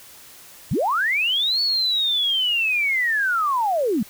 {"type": "linear two-way sweep", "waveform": "sine", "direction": "up then down", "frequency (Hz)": [82.5, 4465, 185.2], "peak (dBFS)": -18, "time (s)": [0.71, 4.03], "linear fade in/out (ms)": 5, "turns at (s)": 1.61, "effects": ["white hiss -45 dBFS RMS until 4.09 s"]}